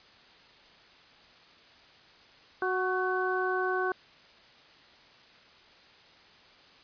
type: harmonic tone with a mistuned harmonic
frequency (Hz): 370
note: F#4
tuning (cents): 0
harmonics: 1 / 2 / 3 / 4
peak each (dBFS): -30 / -34 / -34 / -32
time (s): 2.62-3.92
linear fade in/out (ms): 2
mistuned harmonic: 4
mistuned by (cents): +33
effects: white hiss -56 dBFS RMS until 6.83 s + resampled to 11025 Hz